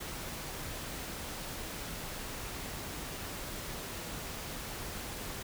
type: noise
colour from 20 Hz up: pink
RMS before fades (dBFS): -41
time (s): 0-5.43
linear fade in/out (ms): 10
effects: none